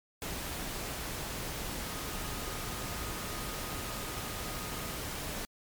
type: tone in noise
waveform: sine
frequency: 1244.5 Hz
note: D#6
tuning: in tune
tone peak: -48 dBFS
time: 1.86-4.97 s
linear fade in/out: 0 ms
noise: pink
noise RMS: -38 dBFS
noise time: 0.22-5.45 s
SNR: -13 dB
effects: MP3 96 kbps